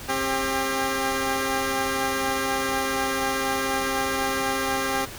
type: tone pair together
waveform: 10% pulse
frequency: 267.3 / 398.9 Hz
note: C4 / G4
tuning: +37 / +30 cents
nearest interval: perfect fifth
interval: 693 cents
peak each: -18 dBFS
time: 0.08-5.06 s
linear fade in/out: 20 ms
effects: pink hiss -38 dBFS RMS until 5.18 s